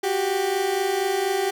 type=tone pair together; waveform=30% pulse; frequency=368.5 / 392.7 Hz; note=F#4 / G4; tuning=-7 / +3 cents; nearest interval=minor second; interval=110 cents; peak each=-24 / -20 dBFS; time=0.03-1.51 s; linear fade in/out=10 ms; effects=none